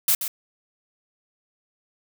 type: noise with echo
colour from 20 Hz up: blue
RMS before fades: -19 dBFS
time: 0.08-0.15 s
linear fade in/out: 2 ms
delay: 130 ms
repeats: 1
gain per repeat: -9 dB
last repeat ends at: 0.28 s
effects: none